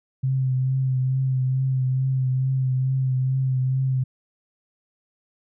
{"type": "tone with vibrato", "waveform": "sine", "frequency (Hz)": 130.81, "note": "C3", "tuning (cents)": 0, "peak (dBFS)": -19, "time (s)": [0.23, 4.04], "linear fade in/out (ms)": 10, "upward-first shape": "triangle", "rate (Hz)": 2.3, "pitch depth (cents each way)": 31, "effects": []}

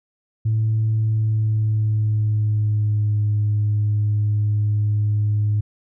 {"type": "tone with pitch glide", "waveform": "sine", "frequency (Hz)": [110, 104.97], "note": ["A2", "G#2"], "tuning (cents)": [0, 19], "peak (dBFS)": -15, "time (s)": [0.45, 5.61], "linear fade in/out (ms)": 10, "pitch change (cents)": -81, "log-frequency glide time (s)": [0.91, 3.21], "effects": ["tanh soft clip ceiling -13 dBFS"]}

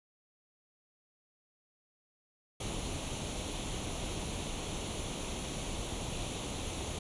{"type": "noise with comb filter", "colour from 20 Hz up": "pink", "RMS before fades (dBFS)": -38, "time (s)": [2.6, 6.99], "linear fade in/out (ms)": 5, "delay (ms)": 0.3, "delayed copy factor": 0.6, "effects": ["resampled to 24000 Hz"]}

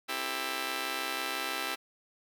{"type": "chord", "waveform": "5% pulse", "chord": "A minor seventh", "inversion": "first", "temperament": "just", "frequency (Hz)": [264, 330, 396, 440], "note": ["C4", "E4", "G4", "A4"], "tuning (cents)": [16, 2, 18, 0], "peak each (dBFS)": [-29, -27, -28, -30], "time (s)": [0.08, 1.76], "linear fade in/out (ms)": 20, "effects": []}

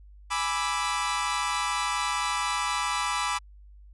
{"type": "chord", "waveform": "sawtooth", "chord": "E dominant seventh", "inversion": "first", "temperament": "equal", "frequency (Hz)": [830.6, 987.8, 1174.7, 1318.5], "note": ["G#5", "B5", "D6", "E6"], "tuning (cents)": [0, 0, 0, 0], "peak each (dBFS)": [-31, -26, -27, -30], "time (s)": [0.3, 3.39], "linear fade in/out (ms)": 20, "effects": ["added 50 Hz sine -47 dBFS peak until 3.93 s", "resampled to 24000 Hz"]}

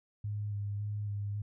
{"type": "tone with vibrato", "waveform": "sine", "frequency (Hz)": 103, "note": "G#2", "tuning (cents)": -14, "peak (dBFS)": -33, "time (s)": [0.24, 1.42], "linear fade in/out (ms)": 5, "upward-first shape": "square", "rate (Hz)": 1.8, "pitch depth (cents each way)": 18, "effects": []}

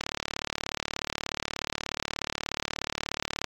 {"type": "click train", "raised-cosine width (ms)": 0.2, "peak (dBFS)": -11, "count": 127, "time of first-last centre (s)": [0.01, 3.443], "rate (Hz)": 36.7, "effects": ["AAC 64 kbps"]}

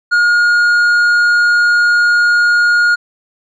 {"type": "tone with tanh clipping", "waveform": "sine", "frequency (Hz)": 1430, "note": "F6", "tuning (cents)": 41, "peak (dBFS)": -9, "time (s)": [0.11, 2.96], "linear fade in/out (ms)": 20, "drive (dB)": 6, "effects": []}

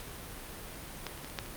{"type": "clicks", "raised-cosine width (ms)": 0.2, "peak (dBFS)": [-19, -29, -26, -28, -16, -29], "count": 6, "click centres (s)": [1.067, 1.177, 1.246, 1.299, 1.388, 1.461], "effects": ["pink hiss -44 dBFS RMS until 1.56 s", "Opus 48 kbps"]}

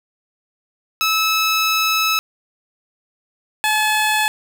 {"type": "tone pair in turn", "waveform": "15% pulse", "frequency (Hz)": [1300, 858.2], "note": ["E6", "A5"], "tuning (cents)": [-24, -43], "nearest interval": "perfect fifth", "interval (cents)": 719, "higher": "first", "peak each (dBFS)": -9, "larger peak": "neither", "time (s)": [[1.01, 2.19], [3.64, 4.28]], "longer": "first", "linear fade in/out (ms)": 0, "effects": []}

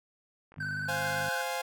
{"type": "click train", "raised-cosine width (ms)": 0.5, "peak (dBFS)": -39, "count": 19, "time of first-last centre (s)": [0.52, 0.899], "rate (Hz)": 47.5}
{"type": "harmonic tone", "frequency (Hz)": 50.4, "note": "G1", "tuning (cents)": 49, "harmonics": [2, 3, 4, 5], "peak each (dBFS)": [-44, -40, -51, -49], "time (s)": [0.57, 1.29], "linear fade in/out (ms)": 5}
{"type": "tone with vibrato", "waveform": "triangle", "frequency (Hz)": 1526, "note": "G6", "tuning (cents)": -47, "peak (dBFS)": -31, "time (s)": [0.6, 1.42], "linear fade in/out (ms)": 5, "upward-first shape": "square", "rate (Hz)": 18, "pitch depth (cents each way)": 34}
{"type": "chord", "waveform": "sawtooth", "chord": "F minor", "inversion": "second", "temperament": "equal", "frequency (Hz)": [523.3, 698.5, 830.6], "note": ["C5", "F5", "Ab5"], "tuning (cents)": [0, 0, 0], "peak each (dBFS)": [-32, -33, -32], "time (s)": [0.88, 1.62], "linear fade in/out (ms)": 10}
{"effects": []}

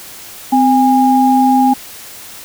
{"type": "tone pair together", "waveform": "sine", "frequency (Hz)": [258.1, 817.1], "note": ["C4", "G#5"], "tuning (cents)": [-23, -28], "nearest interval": "octave + minor sixth", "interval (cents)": 1995, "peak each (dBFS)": -10, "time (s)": [0.52, 1.74], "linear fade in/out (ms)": 10, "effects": ["white hiss -33 dBFS RMS until 2.44 s"]}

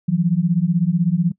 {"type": "beating tone pair", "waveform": "sine", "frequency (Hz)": [164.1, 180.1], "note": ["E3", "F#3"], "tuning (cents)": [-8, -46], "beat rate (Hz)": 16, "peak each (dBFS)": [-18, -17], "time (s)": [0.08, 1.32], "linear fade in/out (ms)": 10, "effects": ["noise-tail reverb RT60 0.1 s tail -23 dB re dry"]}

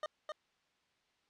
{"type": "tone with echo", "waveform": "25% pulse", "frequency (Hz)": 612, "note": "D#5", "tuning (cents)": -29, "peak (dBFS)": -32, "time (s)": [0.03, 0.06], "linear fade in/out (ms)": 2, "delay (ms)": 260, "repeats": 1, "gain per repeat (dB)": -3, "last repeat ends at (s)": 0.32, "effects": ["white hiss -75 dBFS RMS until 1.29 s", "low-pass 4000 Hz 12 dB/octave"]}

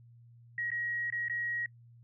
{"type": "tone with dropouts", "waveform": "sine", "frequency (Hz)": 1898, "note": "A#6", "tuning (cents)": 31, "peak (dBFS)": -32, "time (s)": [0.58, 1.66], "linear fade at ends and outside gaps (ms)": 2, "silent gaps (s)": [[0.704, 0.716], [1.102, 1.124], [1.283, 1.297]], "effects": ["noise-tail reverb RT60 0.1 s tail -25 dB re dry", "added 118 Hz sine -54 dBFS peak until 2.03 s"]}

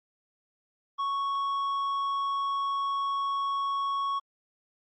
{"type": "tone with tanh clipping", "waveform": "sine", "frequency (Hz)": 1108.7, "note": "C#6", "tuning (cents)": 0, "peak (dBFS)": -28, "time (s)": [0.98, 4.2], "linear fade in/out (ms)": 20, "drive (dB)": 6, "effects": ["Opus 32 kbps"]}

